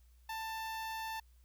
sawtooth tone with notch filter, 888 Hz, A5, 16 cents sharp, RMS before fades -41 dBFS, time 0.29-1.2 s, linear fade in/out 5 ms, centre 8100 Hz, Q 1.8, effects added 60 Hz sine -60 dBFS peak until 1.44 s + white hiss -75 dBFS RMS until 1.44 s

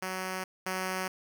5% pulse tone pair in turn, 186.7 / 186.7 Hz, F#3 / F#3, +16 / +16 cents, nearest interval unison, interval 0 cents, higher neither, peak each -22 / -20 dBFS, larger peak second, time 0.02-0.44 / 0.66-1.08 s, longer neither, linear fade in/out 5 ms, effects none

